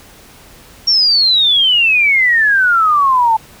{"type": "exponential sweep", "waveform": "sine", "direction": "down", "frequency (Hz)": [5588, 871], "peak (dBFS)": -8, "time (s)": [0.87, 3.37], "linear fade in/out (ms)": 10, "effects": ["pink hiss -41 dBFS RMS until 3.6 s"]}